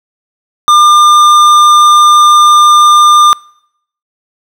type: tone with tanh clipping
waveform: sine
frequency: 1201 Hz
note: D6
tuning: 38 cents sharp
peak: -4 dBFS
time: 0.68-3.33 s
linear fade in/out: 0 ms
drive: 14 dB
effects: noise-tail reverb RT60 0.7 s tail -24 dB re dry